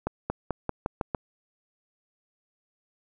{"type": "accelerating click train", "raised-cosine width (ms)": 1, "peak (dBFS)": -13, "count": 7, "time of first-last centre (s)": [0.07, 1.148], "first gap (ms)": 230, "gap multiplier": 0.9, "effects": []}